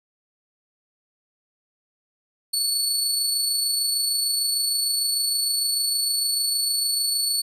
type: tone with amplitude modulation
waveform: 25% pulse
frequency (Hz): 4435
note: C#8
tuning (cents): 0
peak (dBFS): -15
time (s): 2.53-7.42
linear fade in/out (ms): 10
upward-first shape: sine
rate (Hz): 26.6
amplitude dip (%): 30
effects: none